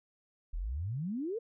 sine exponential sweep, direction up, 36.1 to 482.8 Hz, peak -33 dBFS, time 0.53-1.39 s, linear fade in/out 10 ms, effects none

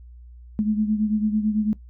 sine beating tone pair, 211.8 / 220.8 Hz, G#3 / A3, +34 / +6 cents, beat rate 9 Hz, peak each -20 / -26 dBFS, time 0.59-1.73 s, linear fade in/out 0 ms, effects noise-tail reverb RT60 0.1 s tail -18 dB re dry + added 60 Hz sine -41 dBFS peak until 1.89 s

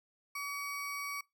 square ring-modulated tone, 1700 Hz, G#6, 40 cents sharp, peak -35 dBFS, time 0.35-1.21 s, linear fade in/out 5 ms, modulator 558 Hz, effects noise-tail reverb RT60 0.2 s tail -23 dB re dry

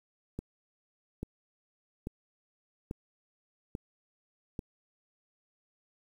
click train, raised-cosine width 3 ms, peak -23 dBFS, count 6, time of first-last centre 0.39-4.592 s, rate 1.19 Hz, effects 9-bit

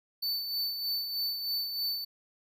square tone with tremolo, 4516 Hz, C#8, 31 cents sharp, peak -29 dBFS, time 0.22-2.05 s, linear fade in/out 10 ms, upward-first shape sine, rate 3.2 Hz, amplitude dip 50%, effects none

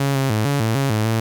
sawtooth tone with pitch steps, 138.7 / 135.1 / 108 / 141.7 / 111.8 / 137.4 / 108.2 / 112.5 Hz, C#3 / C#3 / A2 / C#3 / A2 / C#3 / A2 / A2, +1 / -44 / -32 / +38 / +28 / -15 / -29 / +39 cents, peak -13 dBFS, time 0-1.2 s, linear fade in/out 5 ms, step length 150 ms, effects 8-bit

